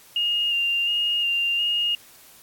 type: tone with vibrato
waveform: sine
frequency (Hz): 2820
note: F7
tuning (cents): +16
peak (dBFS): -20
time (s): 0.16-1.95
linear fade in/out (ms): 2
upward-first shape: square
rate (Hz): 1.4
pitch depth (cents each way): 19
effects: white hiss -50 dBFS RMS until 2.42 s + AAC 64 kbps